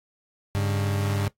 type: tone pair together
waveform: 40% pulse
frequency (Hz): 100.4 / 141.99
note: G2 / C#3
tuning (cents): +42 / +42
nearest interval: tritone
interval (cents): 600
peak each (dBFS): -23 / -31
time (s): 0.55-1.28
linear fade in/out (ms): 0
effects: noise-tail reverb RT60 0.1 s tail -17 dB re dry + AAC 48 kbps